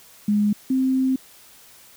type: tone pair in turn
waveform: sine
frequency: 207.7 / 261.7 Hz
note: G#3 / C4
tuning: 0 / 0 cents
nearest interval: major third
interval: 400 cents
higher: second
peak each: -16 / -17 dBFS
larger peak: first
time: 0.28-0.53 / 0.7-1.16 s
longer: second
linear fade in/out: 5 ms
effects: white hiss -49 dBFS RMS until 1.96 s